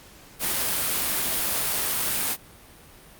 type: noise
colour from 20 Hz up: white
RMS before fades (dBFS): -25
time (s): 0.39-2.37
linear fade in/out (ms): 50
effects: pink hiss -49 dBFS RMS until 3.19 s + Opus 48 kbps